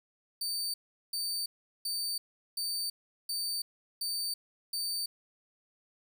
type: tone bursts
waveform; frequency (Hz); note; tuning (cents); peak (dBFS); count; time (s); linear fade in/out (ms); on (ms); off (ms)
sawtooth; 4592; D8; -40; -29; 7; 0.41-5.06; 5; 330; 390
effects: none